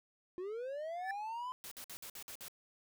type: linear sweep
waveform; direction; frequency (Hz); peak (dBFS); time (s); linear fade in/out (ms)
triangle; up; 349.2 to 1027; -37; 0.38-1.52; 0
type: tone with exponential growth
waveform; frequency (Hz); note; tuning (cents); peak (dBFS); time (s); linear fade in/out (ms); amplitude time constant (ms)
triangle; 1744; A6; -16; -33; 0.95-1.11; 2; 33
type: noise bursts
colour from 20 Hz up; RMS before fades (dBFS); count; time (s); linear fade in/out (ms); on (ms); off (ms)
white; -48; 7; 1.64-2.482; 0; 74; 54
effects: none